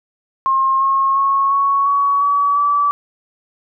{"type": "tone with pitch steps", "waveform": "sine", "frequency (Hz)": [1069, 1082.7, 1096.5, 1110.5, 1124.7, 1139.1, 1153.7], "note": ["C6", "C#6", "C#6", "C#6", "C#6", "C#6", "D6"], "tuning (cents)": [37, -41, -19, 3, 25, 47, -31], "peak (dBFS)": -12, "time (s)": [0.46, 2.91], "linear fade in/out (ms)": 0, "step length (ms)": 350, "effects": []}